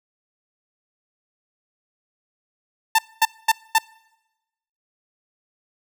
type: tone bursts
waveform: sawtooth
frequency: 892 Hz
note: A5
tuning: 23 cents sharp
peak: -9 dBFS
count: 4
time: 2.95-3.784 s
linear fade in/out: 5 ms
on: 36 ms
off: 230 ms
effects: noise-tail reverb RT60 1.0 s tail -25 dB re dry